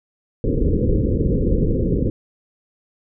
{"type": "low-pass noise", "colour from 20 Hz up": "pink", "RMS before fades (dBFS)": -18, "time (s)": [0.44, 2.1], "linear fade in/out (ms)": 2, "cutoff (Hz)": 520, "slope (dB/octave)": 96, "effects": []}